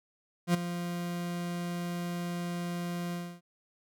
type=tone with ADSR envelope; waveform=40% pulse; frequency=174.2 Hz; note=F3; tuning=4 cents flat; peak=-20 dBFS; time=0.47-3.41 s; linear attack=72 ms; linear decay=11 ms; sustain=-12 dB; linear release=280 ms; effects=none